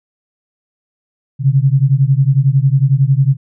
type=beating tone pair; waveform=sine; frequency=131.4 / 142.4 Hz; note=C3 / C#3; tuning=+8 / +47 cents; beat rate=11 Hz; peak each=-11 / -12 dBFS; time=1.39-3.37 s; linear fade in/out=50 ms; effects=none